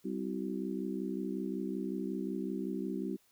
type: harmonic tone with a mistuned harmonic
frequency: 65.41 Hz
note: C2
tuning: in tune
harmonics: 3 / 4 / 5 / 6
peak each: -38 / -39 / -40 / -41 dBFS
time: 0.04-3.17 s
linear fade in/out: 20 ms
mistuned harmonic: 6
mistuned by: -60 cents
effects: white hiss -69 dBFS RMS until 3.31 s